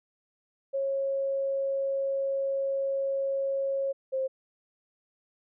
sine tone pair in turn, 546 / 528.6 Hz, C#5 / C5, -26 / +18 cents, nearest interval minor second, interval 56 cents, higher first, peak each -26 dBFS, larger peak neither, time 0.73-3.93 / 4.12-4.28 s, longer first, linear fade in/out 20 ms, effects none

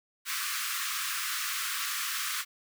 pink high-pass noise, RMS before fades -33 dBFS, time 0.25-2.45 s, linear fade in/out 50 ms, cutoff 1100 Hz, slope 96 dB/octave, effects none

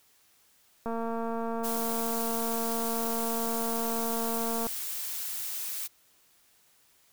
click train, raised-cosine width 1 ms, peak -21 dBFS, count 873, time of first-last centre 0.86-4.668 s, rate 229 Hz
blue noise, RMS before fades -35 dBFS, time 1.63-5.88 s, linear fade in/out 20 ms
effects white hiss -64 dBFS RMS until 7.12 s

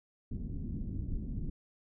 pink low-pass noise, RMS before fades -37 dBFS, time 0.31-1.5 s, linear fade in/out 5 ms, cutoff 260 Hz, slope 24 dB/octave, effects none

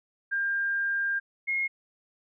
sine tone pair in turn, 1600 / 2152 Hz, G6 / C7, +35 / +48 cents, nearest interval perfect fourth, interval 513 cents, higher second, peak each -25 dBFS, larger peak neither, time 0.31-1.2 / 1.47-1.68 s, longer first, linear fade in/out 20 ms, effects none

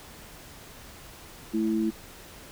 sine tone pair together, 218.9 / 329.6 Hz, A3 / E4, -9 / 0 cents, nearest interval perfect fifth, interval 709 cents, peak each -26 dBFS, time 1.53-1.91 s, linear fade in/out 20 ms, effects pink hiss -47 dBFS RMS until 2.51 s

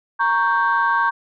sine chord, G diminished, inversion first, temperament equal, 932.3 / 1108.7 / 1568 Hz, Bb5 / Db6 / G6, 0 / 0 / 0 cents, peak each -19 dBFS, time 0.19-1.11 s, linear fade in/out 20 ms, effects tanh soft clip ceiling -8 dBFS

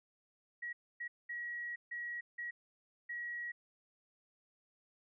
sine tone bursts at uneven times, 1911 Hz, A#6, 43 cents sharp, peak -39 dBFS, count 6, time 0.62-0.73 / 1-1.08 / 1.29-1.76 / 1.91-2.21 / 2.38-2.51 / 3.09-3.52 s, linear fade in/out 10 ms, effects none

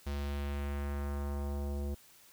square tone with low-pass filter sweep, 71.2 Hz, C#2, 47 cents sharp, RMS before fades -36 dBFS, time 0.06-1.95 s, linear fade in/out 10 ms, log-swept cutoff 5300 to 490 Hz, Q 1.2, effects white hiss -60 dBFS RMS until 2.32 s

